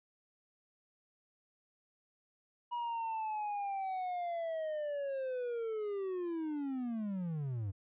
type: linear sweep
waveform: triangle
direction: down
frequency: 966 to 92.5 Hz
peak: -33 dBFS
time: 2.71-7.72 s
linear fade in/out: 20 ms
effects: resampled to 8000 Hz

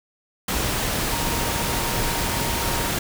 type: tone in noise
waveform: sine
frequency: 932.3 Hz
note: A#5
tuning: in tune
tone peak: -32 dBFS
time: 1.12-2.89 s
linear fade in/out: 5 ms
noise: pink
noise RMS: -24 dBFS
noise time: 0.48-2.99 s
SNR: -11 dB
effects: none

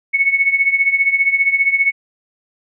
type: tone with tremolo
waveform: sine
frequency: 2209 Hz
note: C#7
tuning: 7 cents flat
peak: -8 dBFS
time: 0.13-1.92 s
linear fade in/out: 20 ms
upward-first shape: triangle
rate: 15 Hz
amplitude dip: 85%
effects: none

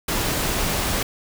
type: noise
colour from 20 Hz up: pink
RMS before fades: -23 dBFS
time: 0.08-1.03 s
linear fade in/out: 5 ms
effects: none

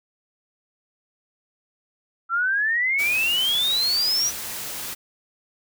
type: exponential sweep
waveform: sine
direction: up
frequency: 1331 to 5960 Hz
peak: -19 dBFS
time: 2.29-4.32 s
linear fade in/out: 50 ms
type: noise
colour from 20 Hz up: white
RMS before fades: -32 dBFS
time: 2.98-4.95 s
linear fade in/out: 20 ms
effects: none

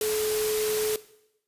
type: tone in noise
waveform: sine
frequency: 429.2 Hz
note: A4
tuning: 43 cents flat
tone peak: -25 dBFS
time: 0.01-0.96 s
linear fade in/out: 2 ms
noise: white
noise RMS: -31 dBFS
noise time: 0.01-0.96 s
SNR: +3 dB
effects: noise-tail reverb RT60 0.8 s tail -17 dB re dry + resampled to 32000 Hz

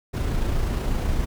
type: noise with amplitude modulation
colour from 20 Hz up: brown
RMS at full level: -22 dBFS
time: 0.13-1.26 s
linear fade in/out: 20 ms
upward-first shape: sine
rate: 28.2 Hz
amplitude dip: 30%
effects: none

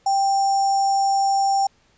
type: tone with sample-and-hold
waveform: sine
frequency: 786 Hz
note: G5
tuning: 4 cents sharp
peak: -16 dBFS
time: 0.06-1.67 s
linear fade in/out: 5 ms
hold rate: 6300 Hz
effects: pink hiss -60 dBFS RMS until 1.97 s + resampled to 16000 Hz

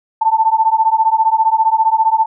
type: beating tone pair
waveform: sine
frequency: 880 / 895 Hz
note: A5 / A5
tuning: 0 / +29 cents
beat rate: 15 Hz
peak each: -13 / -13 dBFS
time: 0.21-2.26 s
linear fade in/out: 10 ms
effects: none

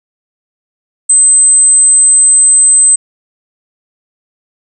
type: tone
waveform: sine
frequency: 8180 Hz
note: C9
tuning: 40 cents flat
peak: -3 dBFS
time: 1.09-2.96 s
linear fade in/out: 10 ms
effects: none

